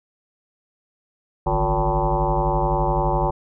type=tone with frequency modulation; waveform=sine; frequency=462.1 Hz; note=A#4; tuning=15 cents flat; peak=-17 dBFS; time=1.46-3.31 s; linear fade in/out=10 ms; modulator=104 Hz; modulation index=5; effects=none